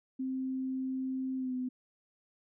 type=tone with pitch glide; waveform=sine; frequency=261.6 to 253.6 Hz; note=C4 to B3; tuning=0 to +46 cents; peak=-32 dBFS; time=0.19-1.69 s; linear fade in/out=10 ms; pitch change=-54 cents; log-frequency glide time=1.37-1.54 s; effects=none